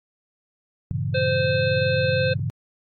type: chord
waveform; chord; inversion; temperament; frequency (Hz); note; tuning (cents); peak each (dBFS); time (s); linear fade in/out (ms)
sine; G diminished seventh; none; equal; 98 / 116.54 / 138.59 / 164.81; G2 / Bb2 / Db3 / Fb3; 0 / 0 / 0 / 0; -28 / -29 / -27 / -31; 0.91-2.5; 0
type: harmonic tone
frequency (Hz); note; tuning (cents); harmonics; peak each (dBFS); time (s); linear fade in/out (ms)
518; C5; -17; 1 / 3 / 5 / 7 / 8; -21 / -28 / -30 / -34 / -34; 1.14-2.34; 10
effects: AAC 48 kbps